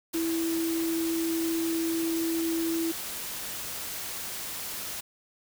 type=tone in noise; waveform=sine; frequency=329.6 Hz; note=E4; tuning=in tune; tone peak=-26 dBFS; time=0.14-2.92 s; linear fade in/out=10 ms; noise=white; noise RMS=-36 dBFS; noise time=0.13-5.01 s; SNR=+7 dB; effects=none